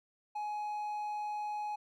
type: tone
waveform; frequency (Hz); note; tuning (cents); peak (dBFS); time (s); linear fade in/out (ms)
triangle; 839; G#5; +17; -33; 0.35-1.76; 10
effects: none